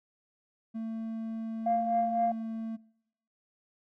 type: tone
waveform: triangle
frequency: 224.2 Hz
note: A3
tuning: 33 cents sharp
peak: -31 dBFS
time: 0.74-2.77 s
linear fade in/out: 20 ms
type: tone with tremolo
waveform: sine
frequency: 697 Hz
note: F5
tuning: 4 cents flat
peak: -22 dBFS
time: 1.66-2.32 s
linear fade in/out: 5 ms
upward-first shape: triangle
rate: 3.9 Hz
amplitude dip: 65%
effects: noise-tail reverb RT60 0.8 s tail -24 dB re dry + tanh soft clip ceiling -18 dBFS